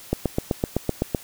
click train, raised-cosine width 2 ms, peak -7 dBFS, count 9, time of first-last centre 0.13-1.148 s, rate 7.86 Hz, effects white hiss -44 dBFS RMS until 1.23 s

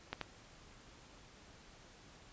clicks, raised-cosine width 0.3 ms, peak -22 dBFS, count 2, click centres 0.13 / 0.213 s, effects pink hiss -59 dBFS RMS until 2.32 s + resampled to 16000 Hz

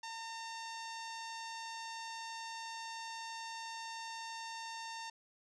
sawtooth tone with low-pass filter, 909 Hz, A#5, 44 cents flat, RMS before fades -45 dBFS, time 0.03-5.1 s, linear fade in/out 5 ms, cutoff 5900 Hz, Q 2.4, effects none

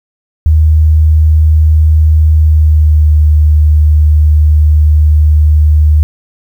sine tone with pitch glide, 77.78 to 75.96 Hz, D#2 to D#2, 0 to -41 cents, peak -3 dBFS, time 0.46-6.03 s, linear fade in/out 0 ms, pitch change -41 cents, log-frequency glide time 2.32-3.15 s, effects 7-bit

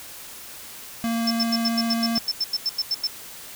square tone with vibrato, 230.2 Hz, A#3, 22 cents flat, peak -23 dBFS, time 1.04-2.18 s, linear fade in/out 0 ms, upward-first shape triangle, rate 15 Hz, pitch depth 8 cents each way
sine tone bursts, 5300 Hz, E8, 9 cents sharp, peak -20 dBFS, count 15, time 1.27-3.072 s, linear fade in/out 5 ms, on 38 ms, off 88 ms
effects white hiss -40 dBFS RMS until 3.55 s

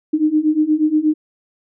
sine beating tone pair, 302.6 / 311 Hz, D#4 / D#4, -48 / -1 cents, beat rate 8.4 Hz, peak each -17 / -15 dBFS, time 0.13-1.14 s, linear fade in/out 10 ms, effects none

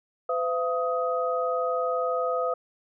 sine tone cluster, 507 / 675 / 1255 Hz, B4 / E5 / D#6, +45 / +41 / +15 cents, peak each -27 / -29 / -29 dBFS, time 0.29-2.54 s, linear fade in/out 5 ms, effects none

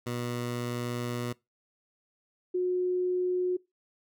15% pulse / sine tone pair in turn, 121.1 / 362.9 Hz, B2 / F#4, -34 / -34 cents, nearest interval octave + perfect fifth, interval 1900 cents, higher second, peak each -25 dBFS, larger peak neither, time 0.06-1.33 / 2.54-3.57 s, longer first, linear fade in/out 10 ms, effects noise-tail reverb RT60 0.2 s tail -21 dB re dry

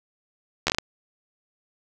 slowing click train, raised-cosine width 0.2 ms, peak -4 dBFS, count 6, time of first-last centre 0.67-0.785 s, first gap 12 ms, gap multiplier 1.33, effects none

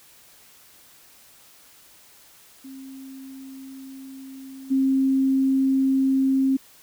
sine tone with level steps, 267.2 Hz, C4, 36 cents sharp, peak -37 / -17 dBFS, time 2.64-6.57 s, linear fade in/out 10 ms, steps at 4.7 s, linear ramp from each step 20 ms, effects white hiss -52 dBFS RMS until 6.82 s

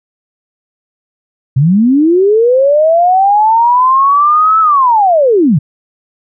sine linear two-way sweep, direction up then down, 123.47 to 1318.5 to 123.47 Hz, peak -5 dBFS, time 1.56-5.59 s, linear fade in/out 10 ms, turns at 4.6 s, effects none

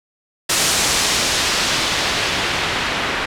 white noise with low-pass filter sweep, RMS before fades -19 dBFS, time 0.49-3.26 s, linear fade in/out 10 ms, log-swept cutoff 8300 to 2300 Hz, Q 0.87, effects none

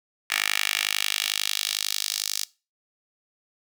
10% pulse tone with high-pass filter sweep, 51.1 Hz, G#1, 27 cents flat, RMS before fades -27 dBFS, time 0.3-2.44 s, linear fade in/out 5 ms, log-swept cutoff 2100 to 5000 Hz, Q 1.7, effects noise-tail reverb RT60 0.3 s tail -21 dB re dry

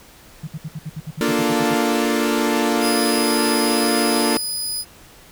sine tone bursts, 155.56 Hz, D#3, in tune, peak -25 dBFS, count 13, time 0.43-1.746 s, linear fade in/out 10 ms, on 44 ms, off 62 ms
sawtooth chord, Bb major seventh, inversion none, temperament equal, 233.1 / 293.7 / 349.2 / 440 Hz, Bb3 / D4 / F4 / A4, 0 / 0 / 0 / 0 cents, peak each -17 / -18 / -20 / -21 dBFS, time 1.21-4.37 s, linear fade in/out 0 ms
20% pulse tone, 4974 Hz, D#8, 1 cent flat, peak -17 dBFS, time 2.8-4.85 s, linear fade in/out 50 ms
effects pink hiss -46 dBFS RMS until 5.31 s

